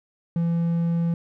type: tone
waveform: triangle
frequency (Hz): 168.6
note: E3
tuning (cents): +39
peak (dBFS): -18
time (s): 0.36-1.14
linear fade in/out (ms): 2
effects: none